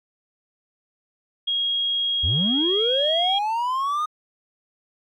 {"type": "tone", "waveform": "sine", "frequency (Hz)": 3279, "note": "G#7", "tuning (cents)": -23, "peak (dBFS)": -20, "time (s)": [1.47, 3.39], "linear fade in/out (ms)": 10}
{"type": "linear sweep", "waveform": "triangle", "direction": "up", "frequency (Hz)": [61.9, 1244.5], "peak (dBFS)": -19, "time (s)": [2.23, 4.06], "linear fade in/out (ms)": 10}
{"effects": ["MP3 96 kbps"]}